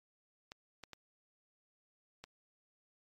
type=clicks; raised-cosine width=0.2 ms; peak=-30 dBFS; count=4; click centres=0.519 / 0.837 / 0.933 / 2.24 s; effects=MP3 64 kbps